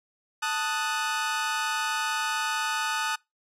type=chord; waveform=sawtooth; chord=D# diminished; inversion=second; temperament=equal; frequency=880 / 1244.5 / 1480 Hz; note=A5 / D#6 / F#6; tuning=0 / 0 / 0 cents; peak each=-27 dBFS; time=0.42-3.16 s; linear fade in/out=10 ms; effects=noise-tail reverb RT60 0.2 s tail -25 dB re dry + low-pass 10000 Hz 12 dB/octave